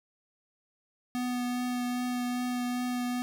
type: tone with vibrato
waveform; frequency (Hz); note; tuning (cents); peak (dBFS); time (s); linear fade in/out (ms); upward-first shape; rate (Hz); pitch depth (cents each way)
square; 246.9; B3; 0; -30; 1.15-3.22; 0; triangle; 2.5; 12
effects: none